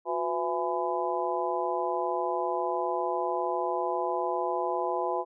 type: harmonic tone with a mistuned harmonic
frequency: 167.4 Hz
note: E3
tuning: 27 cents sharp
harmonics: 2 / 3 / 4 / 5 / 6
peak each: -33 / -33 / -33 / -33 / -33 dBFS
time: 0.05-5.25 s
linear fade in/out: 50 ms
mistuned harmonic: 2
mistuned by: +140 cents
effects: none